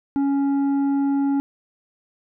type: tone with tanh clipping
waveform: triangle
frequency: 278.3 Hz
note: C#4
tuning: 7 cents sharp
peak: -19 dBFS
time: 0.16-1.4 s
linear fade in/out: 0 ms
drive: 11 dB
effects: none